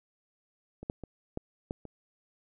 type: clicks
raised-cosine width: 2 ms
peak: -29 / -18 / -27 / -20 / -20 / -30 dBFS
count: 6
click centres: 0.83 / 0.899 / 1.037 / 1.374 / 1.709 / 1.853 s
effects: none